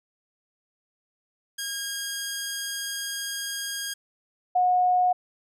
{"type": "tone pair in turn", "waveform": ["10% pulse", "sine"], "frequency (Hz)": [1627, 726.4], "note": ["G#6", "F#5"], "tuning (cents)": [-36, -32], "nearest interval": "octave + major second", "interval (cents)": 1396, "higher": "first", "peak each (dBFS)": [-21, -18], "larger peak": "second", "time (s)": [[1.58, 3.94], [4.55, 5.13]], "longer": "first", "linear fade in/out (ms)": 10, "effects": []}